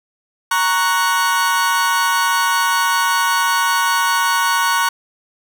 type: chord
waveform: 40% pulse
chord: F# major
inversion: first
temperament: equal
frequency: 932.3 / 1108.7 / 1480 Hz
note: A#5 / C#6 / F#6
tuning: 0 / 0 / 0 cents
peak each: -18 dBFS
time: 0.51-4.89 s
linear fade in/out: 5 ms
effects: none